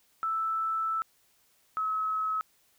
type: tone pair in turn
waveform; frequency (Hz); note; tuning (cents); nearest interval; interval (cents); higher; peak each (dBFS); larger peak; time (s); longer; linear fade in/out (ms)
sine; 1318.5 / 1286.2; E6 / E6; 0 / -43; unison; 43; first; -27; neither; 0.23-1.02 / 1.77-2.41; first; 0
effects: white hiss -67 dBFS RMS until 2.78 s